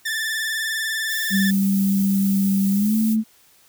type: tone with vibrato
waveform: sawtooth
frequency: 1760 Hz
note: A6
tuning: in tune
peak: -19 dBFS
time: 0.05-1.51 s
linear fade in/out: 10 ms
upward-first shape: sine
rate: 20 Hz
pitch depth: 53 cents each way
type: noise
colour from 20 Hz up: violet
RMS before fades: -31 dBFS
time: 1.07-3.17 s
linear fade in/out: 50 ms
type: tone with pitch glide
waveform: sine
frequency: 195.8 to 219.8 Hz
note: G3 to A3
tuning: -2 to -2 cents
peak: -16 dBFS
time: 1.3-3.24 s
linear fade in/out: 50 ms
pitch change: +200 cents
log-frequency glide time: 2.72-2.96 s
effects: white hiss -55 dBFS RMS until 3.68 s